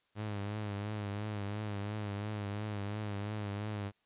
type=tone with vibrato; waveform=sawtooth; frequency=103.6 Hz; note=G#2; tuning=4 cents flat; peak=-32 dBFS; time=0.15-3.92 s; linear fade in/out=50 ms; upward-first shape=triangle; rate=2.9 Hz; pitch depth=70 cents each way; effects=white hiss -75 dBFS RMS until 4.05 s + resampled to 8000 Hz